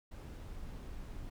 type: noise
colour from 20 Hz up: brown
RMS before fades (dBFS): -45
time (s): 0.11-1.3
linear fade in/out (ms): 10
effects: none